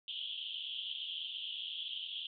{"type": "band-pass noise", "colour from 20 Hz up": "pink", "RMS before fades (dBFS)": -42, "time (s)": [0.08, 2.27], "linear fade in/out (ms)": 2, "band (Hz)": [3000, 3400], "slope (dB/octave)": 96, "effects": []}